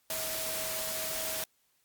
sine tone in noise, 639 Hz, D#5, 46 cents sharp, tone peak -41 dBFS, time 0.1-1.44 s, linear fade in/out 2 ms, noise white, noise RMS -35 dBFS, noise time 0.1-1.44 s, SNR -9 dB, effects white hiss -72 dBFS RMS until 1.84 s + Opus 48 kbps

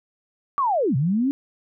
sine linear two-way sweep, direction down then up, 1174 to 122.4 to 285.7 Hz, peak -18 dBFS, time 0.58-1.31 s, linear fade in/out 0 ms, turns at 0.96 s, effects none

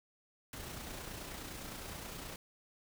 pink noise with amplitude modulation, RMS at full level -44 dBFS, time 0.53-2.36 s, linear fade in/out 2 ms, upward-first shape sine, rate 29.6 Hz, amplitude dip 35%, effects none

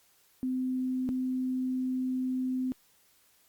sine tone pair in turn, 256.7 / 256.7 Hz, C4 / C4, -33 / -33 cents, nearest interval unison, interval 0 cents, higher neither, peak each -28 dBFS, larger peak neither, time 0.43-1.09 / 1.09-2.72 s, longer second, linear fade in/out 0 ms, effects white hiss -65 dBFS RMS until 3.48 s + Opus 48 kbps

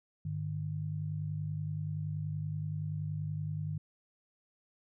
sine tone pair together, 101.7 / 152.25 Hz, G#2 / D#3, -36 / -37 cents, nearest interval perfect fifth, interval 699 cents, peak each -38 / -35 dBFS, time 0.25-3.78 s, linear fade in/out 5 ms, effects none

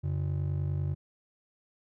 triangle ring-modulated tone, 115.5 Hz, A#2, 16 cents flat, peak -23 dBFS, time 0.03-0.95 s, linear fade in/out 20 ms, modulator 25.1 Hz, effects none

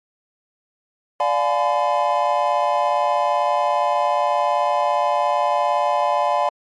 triangle chord, D diminished seventh, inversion none, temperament just, 587.3 / 704.8 / 845.8 / 1014.9 Hz, D5 / F5 / Ab5 / Cb6, 0 / +16 / +31 / +47 cents, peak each -20 dBFS, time 1.2-6.49 s, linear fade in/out 2 ms, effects MP3 48 kbps

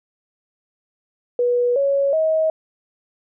sine tone with pitch steps, 486.9 / 556.1 / 635.1 Hz, B4 / C#5 / D#5, -25 / +5 / +35 cents, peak -15 dBFS, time 1.39-2.5 s, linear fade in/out 2 ms, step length 370 ms, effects none

